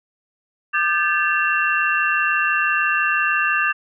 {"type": "tone cluster", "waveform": "sine", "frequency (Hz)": [1204, 1562, 1728, 2718], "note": ["D6", "G6", "A6", "F7"], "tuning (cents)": [43, -7, -32, -48], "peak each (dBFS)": -22, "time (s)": [0.73, 3.73], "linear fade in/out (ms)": 20, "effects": []}